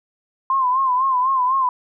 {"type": "tone with vibrato", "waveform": "sine", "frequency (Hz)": 1036, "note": "C6", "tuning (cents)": -17, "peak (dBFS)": -15, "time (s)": [0.5, 1.69], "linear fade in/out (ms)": 2, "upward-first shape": "sine", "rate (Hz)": 4, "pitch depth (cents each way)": 79, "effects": []}